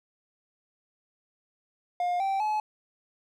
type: tone with pitch steps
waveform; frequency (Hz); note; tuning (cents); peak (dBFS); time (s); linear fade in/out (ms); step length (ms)
triangle; 710 / 778.7 / 854.1; F5 / G5 / G#5; +28 / -12 / +48; -23; 2-2.6; 2; 200
effects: none